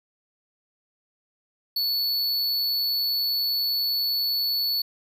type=tone; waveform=square; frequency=4435 Hz; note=C#8; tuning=in tune; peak=-23 dBFS; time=1.76-4.82 s; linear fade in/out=5 ms; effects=none